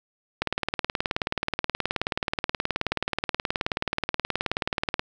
click train, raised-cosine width 0.3 ms, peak -8 dBFS, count 87, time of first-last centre 0.42-4.994 s, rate 18.8 Hz, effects none

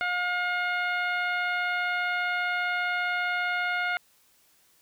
harmonic tone, 715 Hz, F5, 41 cents sharp, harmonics 1 / 2 / 3 / 4 / 5 / 6, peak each -32 / -28 / -31 / -40 / -43 / -48 dBFS, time 0.01-3.97 s, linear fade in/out 0 ms, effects white hiss -63 dBFS RMS until 4.81 s

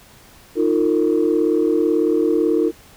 sine chord, Eb suspended second, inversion none, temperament equal with one note detuned, 311.1 / 349.2 / 454.5 Hz, Eb4 / F4 / Bb4, 0 / 0 / -44 cents, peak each -18 dBFS, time 0.55-2.72 s, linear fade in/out 50 ms, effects tanh soft clip ceiling -7 dBFS + pink hiss -47 dBFS RMS until 2.96 s

